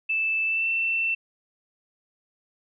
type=tone with pitch glide; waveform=sine; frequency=2637 to 2682 Hz; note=E7 to E7; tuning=0 to +29 cents; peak=-22 dBFS; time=0.09-1.15 s; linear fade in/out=10 ms; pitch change=+29 cents; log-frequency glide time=0.45-0.69 s; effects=none